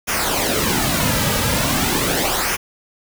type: noise with flanger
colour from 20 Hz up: pink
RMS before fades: -19 dBFS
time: 0.07-2.57 s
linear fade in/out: 20 ms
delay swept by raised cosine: 0.24 to 2.84 ms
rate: 0.4 Hz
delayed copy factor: -0.65
effects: none